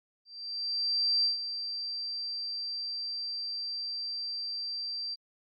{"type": "tone with ADSR envelope", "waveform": "sine", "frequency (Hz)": 4699, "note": "D8", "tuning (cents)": 0, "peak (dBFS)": -23, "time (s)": [0.25, 5.16], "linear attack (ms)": 990, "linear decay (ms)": 130, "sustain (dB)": -10, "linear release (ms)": 27, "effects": ["Opus 48 kbps"]}